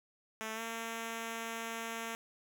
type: tone with pitch glide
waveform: 5% pulse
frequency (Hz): 220 to 227.9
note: A3 to A#3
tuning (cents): 0 to -39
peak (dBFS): -27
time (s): 0.41-2.15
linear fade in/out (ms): 0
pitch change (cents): +61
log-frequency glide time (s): 0.54-0.61
effects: none